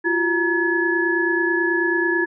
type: tone cluster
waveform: sine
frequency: 342.3 / 371.5 / 941 / 1703 Hz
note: F4 / F#4 / A#5 / G#6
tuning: -35 / +7 / +16 / +43 cents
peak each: -21 / -27 / -29 / -20 dBFS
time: 0.04-2.26 s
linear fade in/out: 20 ms
effects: none